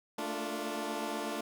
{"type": "chord", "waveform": "15% pulse", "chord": "Bb major seventh", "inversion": "third", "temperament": "equal with one note detuned", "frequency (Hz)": [220, 228.2, 293.7, 349.2], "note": ["A3", "Bb3", "D4", "F4"], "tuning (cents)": [0, -37, 0, 0], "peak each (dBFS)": [-34, -38, -32, -34], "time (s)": [0.18, 1.41], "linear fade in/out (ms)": 5, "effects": []}